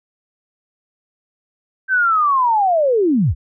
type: linear sweep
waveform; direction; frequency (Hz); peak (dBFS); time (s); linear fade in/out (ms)
sine; down; 1568 to 49.65; -12; 1.88-3.35; 50
effects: none